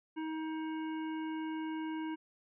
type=harmonic tone; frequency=316.2 Hz; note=D#4; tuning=28 cents sharp; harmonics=1 / 3 / 5 / 7 / 9; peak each=-36 / -45 / -51 / -54 / -56 dBFS; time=0.16-2.16 s; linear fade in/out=20 ms; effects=none